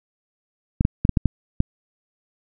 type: clicks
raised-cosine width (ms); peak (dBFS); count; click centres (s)
5; -4; 7; 0.809 / 0.851 / 1.051 / 1.093 / 1.172 / 1.257 / 1.604
effects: none